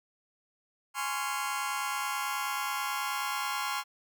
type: chord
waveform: sawtooth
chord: Db major seventh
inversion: second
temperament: just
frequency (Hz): 831.5 / 1039.4 / 1108.7 / 1385.9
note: Ab5 / C6 / Db6 / F6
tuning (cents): +2 / -12 / 0 / -14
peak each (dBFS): -33 / -32 / -33 / -33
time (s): 0.94-3.84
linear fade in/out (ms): 50
effects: none